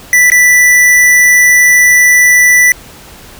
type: tone with dropouts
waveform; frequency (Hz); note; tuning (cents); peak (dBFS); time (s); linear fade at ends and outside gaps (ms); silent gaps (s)
square; 1975.5; B6; 0; -4; 0.13-2.72; 1; 0.301-0.318
effects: pink hiss -34 dBFS RMS until 3.39 s